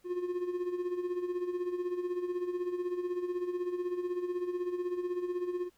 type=tone with tremolo; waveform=triangle; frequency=357 Hz; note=F4; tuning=38 cents sharp; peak=-27 dBFS; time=0.04-5.7 s; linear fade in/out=50 ms; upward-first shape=sine; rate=16 Hz; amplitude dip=65%; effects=pink hiss -69 dBFS RMS until 5.77 s